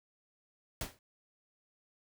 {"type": "noise with exponential decay", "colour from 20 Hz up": "pink", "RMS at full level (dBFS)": -34, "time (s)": [0.81, 0.99], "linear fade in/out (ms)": 2, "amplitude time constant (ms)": 38, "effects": []}